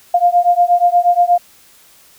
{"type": "beating tone pair", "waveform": "sine", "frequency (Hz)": [699, 707.4], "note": ["F5", "F5"], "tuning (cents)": [1, 22], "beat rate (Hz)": 8.4, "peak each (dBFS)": -12, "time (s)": [0.14, 1.38], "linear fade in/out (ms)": 5, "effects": ["white hiss -47 dBFS RMS until 2.18 s"]}